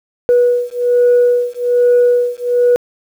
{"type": "beating tone pair", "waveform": "sine", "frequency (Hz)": [486.7, 487.9], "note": ["B4", "B4"], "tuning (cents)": [-25, -21], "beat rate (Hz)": 1.2, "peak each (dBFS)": -11, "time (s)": [0.29, 2.76], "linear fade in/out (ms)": 0, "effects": ["tanh soft clip ceiling -4 dBFS", "7-bit"]}